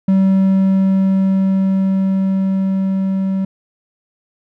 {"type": "tone with level ramp", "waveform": "triangle", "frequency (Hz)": 191.9, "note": "G3", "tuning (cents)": -37, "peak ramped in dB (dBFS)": [-7, -13], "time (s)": [0.08, 3.45], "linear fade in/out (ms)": 5, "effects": []}